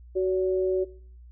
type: tone pair together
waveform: sine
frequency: 373.3 / 570 Hz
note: F#4 / C#5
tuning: +15 / +48 cents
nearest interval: perfect fifth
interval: 733 cents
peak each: -22 / -30 dBFS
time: 0.15-0.85 s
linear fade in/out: 20 ms
effects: noise-tail reverb RT60 0.5 s tail -20 dB re dry + added 60 Hz sine -45 dBFS peak until 1.31 s